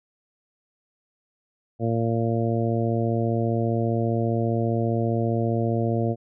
harmonic tone, 115 Hz, A#2, 23 cents flat, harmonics 1 / 2 / 3 / 4 / 5 / 6, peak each -24 / -27 / -29 / -30 / -31 / -32 dBFS, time 1.79-6.16 s, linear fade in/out 50 ms, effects none

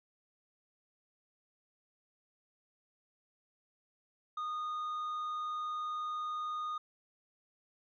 sine tone with tanh clipping, 1231 Hz, D#6, 19 cents flat, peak -36 dBFS, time 4.37-6.78 s, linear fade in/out 5 ms, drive 4 dB, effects none

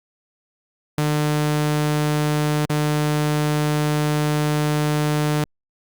sawtooth tone with dropouts, 150 Hz, D3, 37 cents sharp, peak -14 dBFS, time 0.98-5.44 s, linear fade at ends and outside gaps 0 ms, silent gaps 2.654-2.698 s, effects Opus 48 kbps

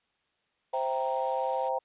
blue noise, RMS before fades -42 dBFS, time 0.73-1.69 s, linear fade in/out 5 ms
sine chord, C dominant seventh, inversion none, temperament equal, 523.3 / 659.3 / 784 / 932.3 Hz, C5 / E5 / G5 / Bb5, 0 / 0 / 0 / 0 cents, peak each -31 / -36 / -32 / -33 dBFS, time 0.73-1.79 s, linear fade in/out 10 ms
effects white hiss -74 dBFS RMS until 1.84 s + resampled to 8000 Hz

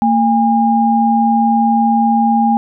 sine tone pair together, 228 / 812.5 Hz, A#3 / G#5, -38 / -38 cents, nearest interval octave + minor seventh, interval 2200 cents, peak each -12 dBFS, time 0.02-2.57 s, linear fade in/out 0 ms, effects none

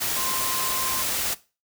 sine tone in noise, 1046.5 Hz, C6, in tune, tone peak -31 dBFS, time 0.16-1.03 s, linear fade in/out 20 ms, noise white, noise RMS -26 dBFS, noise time 0-1.35 s, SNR -8 dB, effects noise-tail reverb RT60 0.3 s tail -18 dB re dry

